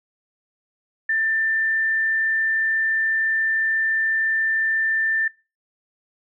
sine tone, 1783 Hz, A6, 22 cents sharp, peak -18 dBFS, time 1.09-5.28 s, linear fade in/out 5 ms, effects noise-tail reverb RT60 0.3 s tail -25 dB re dry

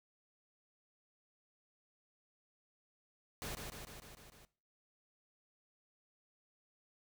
pink noise with echo, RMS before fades -43 dBFS, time 3.42-3.55 s, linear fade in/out 0 ms, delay 150 ms, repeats 6, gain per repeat -3 dB, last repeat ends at 4.45 s, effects noise-tail reverb RT60 0.4 s tail -19 dB re dry

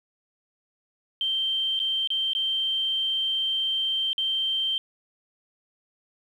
sine tone with dropouts, 3136 Hz, G7, in tune, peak -23 dBFS, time 1.21-4.78 s, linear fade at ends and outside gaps 1 ms, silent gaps 1.792-1.8 / 2.074-2.103 / 2.334-2.35 / 4.131-4.18 s, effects 9-bit

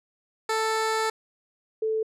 15% pulse / sine tone pair in turn, 441.3 / 439.2 Hz, A4 / A4, +5 / -3 cents, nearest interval unison, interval 8 cents, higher first, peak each -17 / -23 dBFS, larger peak first, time 0.49-1.1 / 1.82-2.03 s, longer first, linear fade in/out 5 ms, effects low-pass 10000 Hz 12 dB/octave

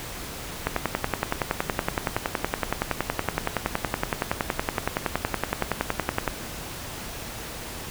click train, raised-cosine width 0.5 ms, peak -7 dBFS, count 61, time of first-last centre 0.67-6.277 s, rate 10.7 Hz, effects pink hiss -36 dBFS RMS until 7.9 s

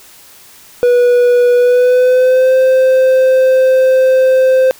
triangle tone with pitch glide, 488.1 to 520.1 Hz, B4 to C5, -20 to -10 cents, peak -4 dBFS, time 0.83-4.71 s, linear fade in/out 0 ms, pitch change +110 cents, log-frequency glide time 1.55-2.55 s, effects white hiss -40 dBFS RMS until 4.79 s

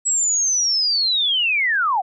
sine linear sweep, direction down, 7820 to 695 Hz, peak -16 dBFS, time 0.05-2.02 s, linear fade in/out 20 ms, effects none

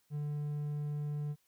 triangle tone, 147.6 Hz, D3, 9 cents sharp, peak -32 dBFS, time 0.1-1.36 s, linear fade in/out 50 ms, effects white hiss -74 dBFS RMS until 1.47 s

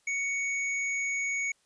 square tone, 2229 Hz, C#7, 9 cents sharp, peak -29 dBFS, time 0.07-1.52 s, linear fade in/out 5 ms, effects white hiss -69 dBFS RMS until 1.65 s + resampled to 22050 Hz

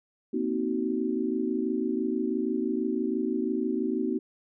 sine chord, C half-diminished seventh, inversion third, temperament just, 235.5 / 261.6 / 314 / 376.7 Hz, Bb3 / C4 / Eb4 / Gb4, +18 / 0 / +16 / +31 cents, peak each -31 dBFS, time 0.33-4.19 s, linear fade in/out 10 ms, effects none

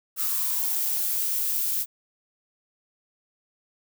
violet noise with high-pass filter sweep, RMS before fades -26 dBFS, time 0.16-1.86 s, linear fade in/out 50 ms, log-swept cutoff 1300 to 320 Hz, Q 8.3, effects none

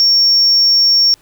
sine tone, 5500 Hz, F8, 27 cents flat, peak -6 dBFS, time 0-1.14 s, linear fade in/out 0 ms, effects tanh soft clip ceiling -4 dBFS + pink hiss -51 dBFS RMS until 1.21 s

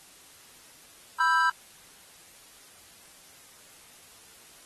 triangle chord, E minor, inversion second, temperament just, 988.9 / 1318.5 / 1582.2 Hz, B5 / E6 / G6, +2 / 0 / +16 cents, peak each -23 / -24 / -23 dBFS, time 1.2-1.5 s, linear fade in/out 5 ms, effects white hiss -53 dBFS RMS until 4.65 s + AAC 32 kbps

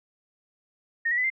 sine tone with pitch steps, 1846 / 1923.3 / 2004 / 2088 Hz, A#6 / B6 / B6 / C7, -17 / -46 / +25 / -4 cents, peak -22 dBFS, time 1.05-1.302 s, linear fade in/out 10 ms, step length 63 ms, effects none

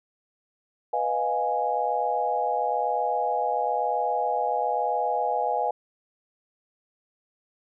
sine chord, F half-diminished seventh, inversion second, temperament equal with one note detuned, 493.9 / 622.3 / 703.3 / 830.6 Hz, Cb5 / Eb5 / F5 / Ab5, 0 / 0 / +12 / 0 cents, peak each -30 / -31 / -28 / -26 dBFS, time 0.93-5.71 s, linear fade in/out 5 ms, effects none

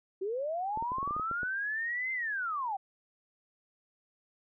sine linear two-way sweep, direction up then down, 364.4 to 2093 to 747 Hz, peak -31 dBFS, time 0.21-2.77 s, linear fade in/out 10 ms, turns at 2.12 s
clicks, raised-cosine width 2 ms, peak -29 dBFS, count 11, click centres 0.774 / 0.825 / 0.919 / 0.984 / 1.029 / 1.076 / 1.109 / 1.165 / 1.197 / 1.313 / 1.432 s
effects none

